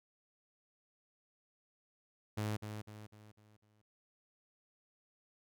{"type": "tone with echo", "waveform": "sawtooth", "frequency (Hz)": 106.3, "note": "G#2", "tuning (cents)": 41, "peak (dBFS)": -31, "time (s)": [2.37, 2.57], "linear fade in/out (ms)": 10, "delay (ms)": 250, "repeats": 5, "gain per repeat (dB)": -7, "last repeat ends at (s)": 3.82, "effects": []}